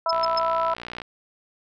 harmonic tone, 329.8 Hz, E4, 1 cent sharp, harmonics 2 / 3 / 4, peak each -25 / -24 / -26 dBFS, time 0.06-0.74 s, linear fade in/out 2 ms
sine tone bursts, 5210 Hz, E8, 21 cents flat, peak -22 dBFS, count 3, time 0.09-0.39 s, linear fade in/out 5 ms, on 20 ms, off 120 ms
click train, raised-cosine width 0.3 ms, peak -19 dBFS, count 54, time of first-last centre 0.13-1.018 s, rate 59.7 Hz
effects none

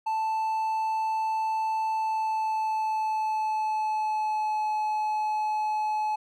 triangle tone with pitch glide, 880 to 855.9 Hz, A5 to A5, 0 to -48 cents, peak -23 dBFS, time 0.06-6.16 s, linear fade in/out 10 ms, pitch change -48 cents, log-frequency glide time 1.93-4.7 s, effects none

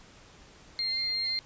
sine tone pair together, 2093 / 4199 Hz, C7 / C8, 0 / +5 cents, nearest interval octave, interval 1205 cents, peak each -38 / -28 dBFS, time 0.79-1.39 s, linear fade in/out 0 ms, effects pink hiss -54 dBFS RMS until 1.45 s + resampled to 16000 Hz

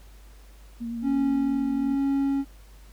sine tone with vibrato, 233.1 Hz, A#3, in tune, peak -29 dBFS, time 0.8-1.96 s, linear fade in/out 20 ms, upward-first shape sine, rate 9.2 Hz, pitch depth 22 cents each way
triangle tone with tremolo, 275.9 Hz, C#4, 8 cents flat, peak -19 dBFS, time 1.02-2.45 s, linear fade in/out 50 ms, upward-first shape sine, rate 1.1 Hz, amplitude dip 30%
effects added 50 Hz sine -46 dBFS peak until 2.92 s + pink hiss -57 dBFS RMS until 2.92 s

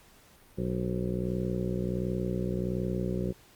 harmonic tone with a mistuned harmonic, 61.4 Hz, B1, 9 cents flat, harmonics 1 / 2 / 3 / 4 / 5 / 6 / 7 / 8 / 9, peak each -38 / -35 / -32 / -42 / -42 / -35 / -42 / -43 / -42 dBFS, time 0.57-3.33 s, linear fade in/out 20 ms, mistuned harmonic 9, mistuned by -51 cents, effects pink hiss -58 dBFS RMS until 3.55 s + Opus 48 kbps

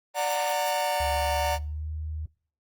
45% pulse chord, D augmented, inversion none, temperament just, 587.3 / 734.2 / 917.7 Hz, D5 / F#5 / A#5, 0 / -14 / -27 cents, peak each -29 dBFS, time 0.14-1.59 s, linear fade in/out 50 ms
violet noise bursts, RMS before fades -37 dBFS, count 3, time 0.3-0.707 s, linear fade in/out 10 ms, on 49 ms, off 130 ms
sine tone with pitch glide, 72 to 77.61 Hz, D2 to D#2, -34 to -4 cents, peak -30 dBFS, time 1-2.26 s, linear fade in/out 5 ms, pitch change +130 cents, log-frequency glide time 1.32-1.9 s
effects noise-tail reverb RT60 0.5 s tail -25 dB re dry + Opus 24 kbps

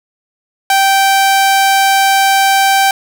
sawtooth tone, 780 Hz, G5, 9 cents flat, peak -4 dBFS, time 0.7-2.91 s, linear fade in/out 2 ms, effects none

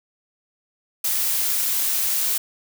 blue noise, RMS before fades -22 dBFS, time 1.04-2.38 s, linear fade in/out 5 ms, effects none

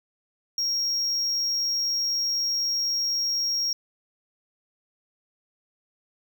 triangle tone, 5588 Hz, F8, in tune, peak -22 dBFS, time 0.58-3.73 s, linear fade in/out 2 ms, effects none

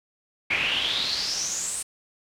brown noise with band-pass filter sweep, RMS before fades -27 dBFS, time 0.5-1.83 s, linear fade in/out 10 ms, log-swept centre 2300 to 8900 Hz, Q 7.1, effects none

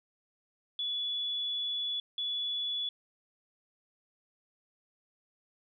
sine tone bursts at uneven times, 3422 Hz, A7, 49 cents flat, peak -31 dBFS, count 2, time 0.79-2 / 2.18-2.89 s, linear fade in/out 2 ms, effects none

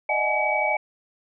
sine tone cluster, 609 / 641 / 748 / 846 / 2276 Hz, D#5 / E5 / F#5 / G#5 / C#7, -37 / -49 / +19 / +32 / +45 cents, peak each -27 / -31 / -29 / -26 / -24 dBFS, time 0.09-0.77 s, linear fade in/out 5 ms, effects none

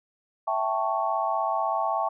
sine chord, A dominant seventh, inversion second, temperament equal, 659.3 / 784 / 880 / 1108.7 Hz, E5 / G5 / A5 / C#6, 0 / 0 / 0 / 0 cents, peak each -29 dBFS, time 0.47-2.09 s, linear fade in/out 10 ms, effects none

